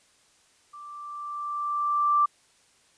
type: tone with level ramp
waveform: sine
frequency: 1174.7 Hz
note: D6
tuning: in tune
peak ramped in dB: -41 to -17 dBFS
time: 0.73-2.26 s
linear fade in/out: 10 ms
effects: white hiss -62 dBFS RMS until 2.97 s + resampled to 22050 Hz